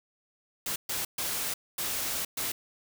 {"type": "noise bursts at uneven times", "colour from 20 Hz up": "white", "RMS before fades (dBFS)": -32, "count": 5, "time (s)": [[0.66, 0.76], [0.89, 1.05], [1.18, 1.54], [1.78, 2.25], [2.37, 2.52]], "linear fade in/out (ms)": 5, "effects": []}